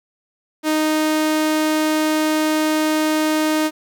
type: tone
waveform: sawtooth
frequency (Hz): 310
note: D#4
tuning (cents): -6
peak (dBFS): -12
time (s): 0.63-3.71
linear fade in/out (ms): 50
effects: 9-bit